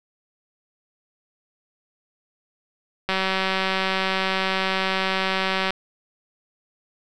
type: click train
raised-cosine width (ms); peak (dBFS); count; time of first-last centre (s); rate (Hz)
0.3; -7; 498; 3.09-5.706; 190
effects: none